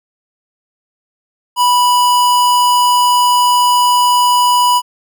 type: tone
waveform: square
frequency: 983 Hz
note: B5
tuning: 8 cents flat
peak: -9 dBFS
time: 1.56-4.82 s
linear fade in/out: 50 ms
effects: none